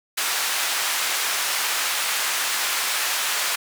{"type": "band-pass noise", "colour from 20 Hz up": "pink", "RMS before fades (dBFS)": -24, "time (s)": [0.17, 3.56], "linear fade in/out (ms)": 10, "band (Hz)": [1200, 15000], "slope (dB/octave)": 12, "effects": []}